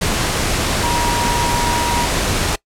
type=tone in noise; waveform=sine; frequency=953 Hz; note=A#5; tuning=38 cents sharp; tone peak=-18 dBFS; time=0.83-2.06 s; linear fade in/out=10 ms; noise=pink; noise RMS=-18 dBFS; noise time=0.01-2.56 s; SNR=-3 dB; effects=noise-tail reverb RT60 0.1 s tail -22 dB re dry + low-pass 10000 Hz 12 dB/octave